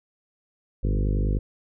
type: harmonic tone with a mistuned harmonic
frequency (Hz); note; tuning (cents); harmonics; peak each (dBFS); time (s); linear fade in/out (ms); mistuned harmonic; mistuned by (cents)
50.1; G1; +38; 1 / 2 / 3 / 4 / 5 / 6 / 7 / 8 / 9 / 10; -22 / -28 / -32 / -34 / -36 / -38 / -39 / -40 / -41 / -42; 0.83-1.39; 10; 2; +66
effects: none